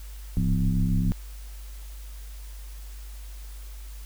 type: tone with frequency modulation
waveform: sine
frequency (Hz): 104.8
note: G#2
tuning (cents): +16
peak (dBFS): -20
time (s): 0.37-1.12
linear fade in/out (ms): 0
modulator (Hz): 67.6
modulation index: 1.6
effects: added 50 Hz sine -37 dBFS peak until 4.05 s + white hiss -51 dBFS RMS until 4.05 s